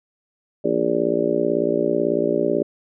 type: harmonic tone with a mistuned harmonic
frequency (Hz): 58.1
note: A#1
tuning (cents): -5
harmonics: 3 / 4 / 5 / 6 / 7 / 8 / 9 / 10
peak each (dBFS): -32 / -28 / -26 / -24 / -22 / -29 / -33 / -24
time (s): 0.64-2.63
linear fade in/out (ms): 10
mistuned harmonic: 3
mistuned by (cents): -100
effects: none